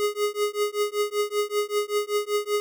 square tone with tremolo, 415.3 Hz, G#4, in tune, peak -20 dBFS, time 0-2.6 s, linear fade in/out 0 ms, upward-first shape triangle, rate 5.2 Hz, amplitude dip 100%, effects none

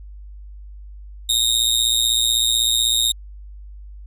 sawtooth tone with amplitude modulation, 3729 Hz, A#7, in tune, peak -9 dBFS, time 1.29-3.12 s, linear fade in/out 5 ms, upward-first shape sine, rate 116 Hz, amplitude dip 85%, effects added 50 Hz sine -35 dBFS peak until 4.06 s + resampled to 32000 Hz

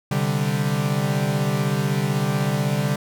45% pulse chord, C suspended second, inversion none, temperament equal, 130.81 / 146.83 / 196 Hz, C3 / D3 / G3, 0 / 0 / 0 cents, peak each -25 / -23 / -25 dBFS, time 0.11-2.96 s, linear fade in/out 5 ms, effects none

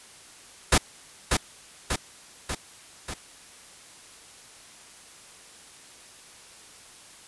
pink noise with echo, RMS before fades -18 dBFS, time 0.72-0.78 s, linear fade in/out 5 ms, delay 590 ms, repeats 4, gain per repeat -4 dB, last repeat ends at 3.14 s, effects white hiss -49 dBFS RMS until 7.27 s + resampled to 24000 Hz

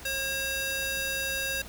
square tone with high-pass filter, 540 Hz, C#5, 45 cents flat, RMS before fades -31 dBFS, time 0.05-1.62 s, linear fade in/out 5 ms, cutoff 1500 Hz, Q 0.74, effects added 60 Hz sine -46 dBFS peak until 1.68 s + pink hiss -46 dBFS RMS until 1.68 s

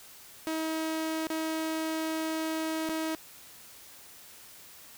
sawtooth tone with dropouts, 318.8 Hz, D#4, 42 cents sharp, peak -26 dBFS, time 0.47-3.15 s, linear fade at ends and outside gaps 0 ms, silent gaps 1.27-1.302 / 2.89-2.895 s, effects white hiss -51 dBFS RMS until 4.97 s

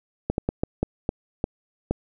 slowing click train, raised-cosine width 2 ms, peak -9 dBFS, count 8, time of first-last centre 0.3-1.91 s, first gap 81 ms, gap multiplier 1.34, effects none

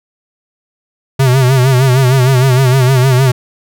square tone with vibrato, 129.9 Hz, C3, 12 cents flat, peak -7 dBFS, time 1.19-3.32 s, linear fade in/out 10 ms, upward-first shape sine, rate 6.5 Hz, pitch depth 84 cents each way, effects none

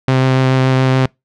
sawtooth tone with vibrato, 130.81 Hz, C3, in tune, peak -6 dBFS, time 0.08-1.06 s, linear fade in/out 2 ms, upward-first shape triangle, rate 7 Hz, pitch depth 12 cents each way, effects noise-tail reverb RT60 0.2 s tail -26 dB re dry + low-pass 4000 Hz 12 dB/octave

